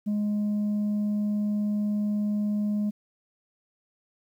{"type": "tone", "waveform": "sine", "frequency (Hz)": 208.2, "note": "G#3", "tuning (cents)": 5, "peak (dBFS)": -21, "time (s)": [0.06, 2.91], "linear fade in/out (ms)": 20, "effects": ["tanh soft clip ceiling -23 dBFS", "10-bit"]}